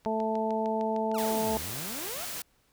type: click train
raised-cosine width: 0.2 ms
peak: -29 dBFS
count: 8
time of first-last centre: 0.05-1.115 s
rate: 6.57 Hz
type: harmonic tone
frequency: 220 Hz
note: A3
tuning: in tune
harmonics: 1 / 2 / 3 / 4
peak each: -32 / -32 / -32 / -32 dBFS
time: 0.06-1.57 s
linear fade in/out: 0 ms
type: exponential two-way sweep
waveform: sawtooth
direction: down then up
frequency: 1508 to 61.74 to 759 Hz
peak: -36 dBFS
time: 1.14-2.25 s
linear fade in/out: 5 ms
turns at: 1.55 s
type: noise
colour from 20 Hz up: white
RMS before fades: -37 dBFS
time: 1.18-2.42 s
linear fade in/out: 2 ms
effects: pink hiss -68 dBFS RMS until 2.72 s